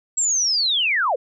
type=linear sweep; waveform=sine; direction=down; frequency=7700 to 440 Hz; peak=-17 dBFS; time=0.17-1.16 s; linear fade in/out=10 ms; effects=none